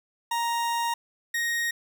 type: tone pair in turn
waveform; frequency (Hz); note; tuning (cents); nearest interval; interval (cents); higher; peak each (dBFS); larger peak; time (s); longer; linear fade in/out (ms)
40% pulse; 935 / 1870; A#5 / A#6; +5 / +5; octave; 1200; second; -24; neither; 0.31-0.94 / 1.34-1.71; first; 5
effects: none